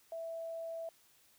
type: tone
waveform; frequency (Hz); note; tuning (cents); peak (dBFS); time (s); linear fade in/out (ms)
sine; 659.3; E5; 0; -39; 0.12-0.89; 2
effects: white hiss -67 dBFS RMS until 1.38 s